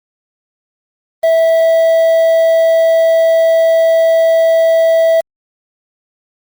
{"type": "tone with quantisation", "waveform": "triangle", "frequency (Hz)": 655, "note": "E5", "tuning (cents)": -11, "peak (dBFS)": -5, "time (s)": [1.23, 5.21], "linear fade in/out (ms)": 10, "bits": 5, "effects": ["Opus 32 kbps"]}